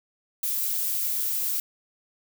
violet noise, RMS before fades -27 dBFS, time 0.43-1.6 s, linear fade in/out 2 ms, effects none

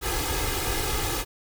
pink noise with comb filter, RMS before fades -27 dBFS, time 0.01-1.25 s, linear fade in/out 50 ms, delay 2.4 ms, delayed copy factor +0.95, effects none

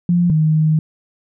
sine tone pair in turn, 174.61 / 156.01 Hz, F3 / D#3, 0 / +5 cents, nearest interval major second, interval 195 cents, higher first, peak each -11 dBFS, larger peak neither, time 0.09-0.3 / 0.3-0.79 s, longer second, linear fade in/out 2 ms, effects none

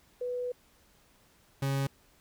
sine / 40% pulse tone pair in turn, 493.8 / 137.1 Hz, B4 / C#3, 0 / -19 cents, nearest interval octave + minor seventh, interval 2219 cents, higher first, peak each -31 / -27 dBFS, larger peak second, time 0.21-0.52 / 1.62-1.87 s, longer first, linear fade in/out 5 ms, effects pink hiss -64 dBFS RMS until 2.2 s

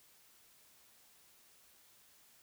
silence, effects white hiss -65 dBFS RMS until 2.42 s

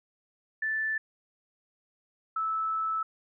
sine tone pair in turn, 1758 / 1309.4 Hz, A6 / E6, -2 / -12 cents, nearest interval perfect fourth, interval 510 cents, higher first, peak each -27 dBFS, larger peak neither, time 0.62-0.98 / 2.36-3.03 s, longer second, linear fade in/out 5 ms, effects none

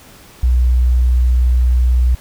sine tone, 61.74 Hz, B1, in tune, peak -9 dBFS, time 0.43-2.15 s, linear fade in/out 5 ms, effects pink hiss -42 dBFS RMS until 2.2 s

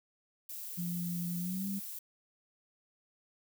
violet noise, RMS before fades -43 dBFS, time 0.49-1.99 s, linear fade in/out 5 ms
sine tone with pitch glide, 174.61 to 197.13 Hz, F3 to G3, 0 to +10 cents, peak -34 dBFS, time 0.77-1.8 s, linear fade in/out 20 ms, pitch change +210 cents, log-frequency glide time 1.39-1.67 s
effects none

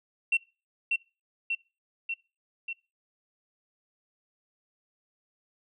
sine tone with echo, 2717 Hz, F7, 48 cents flat, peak -20 dBFS, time 0.32-0.37 s, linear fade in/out 5 ms, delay 590 ms, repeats 4, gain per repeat -3 dB, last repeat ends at 2.73 s, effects noise-tail reverb RT60 0.3 s tail -21 dB re dry + tanh soft clip ceiling -17 dBFS

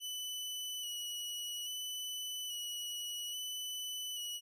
sawtooth tone with vibrato, 2960 Hz, F#7, in tune, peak -36 dBFS, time 0-4.41 s, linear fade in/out 50 ms, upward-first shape square, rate 0.6 Hz, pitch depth 19 cents each way, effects none

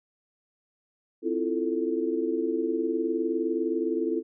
sine chord, F major seventh, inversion second, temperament equal with one note detuned, 261.6 / 329.6 / 349.2 / 441.5 Hz, C4 / E4 / F4 / A4, 0 / 0 / 0 / +6 cents, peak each -33 / -28 / -31 / -30 dBFS, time 1.22-4.23 s, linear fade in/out 50 ms, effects none

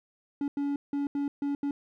triangle tone bursts at uneven times, 283.9 Hz, C#4, 41 cents sharp, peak -25 dBFS, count 6, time 0.41-0.48 / 0.57-0.76 / 0.93-1.07 / 1.15-1.28 / 1.42-1.55 / 1.63-1.71 s, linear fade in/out 2 ms, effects none

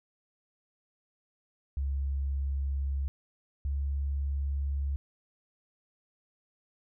sine tone pair in turn, 68.8 / 69.84 Hz, C#2 / C#2, -12 / +14 cents, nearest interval unison, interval 26 cents, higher second, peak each -28 dBFS, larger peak neither, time 1.77-3.08 / 3.65-4.96 s, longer neither, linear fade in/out 0 ms, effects none

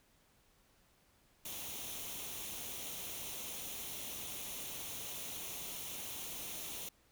white noise with comb filter, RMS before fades -44 dBFS, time 1.45-6.89 s, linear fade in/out 5 ms, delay 0.31 ms, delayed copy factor +0.55, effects pink hiss -70 dBFS RMS until 7.11 s

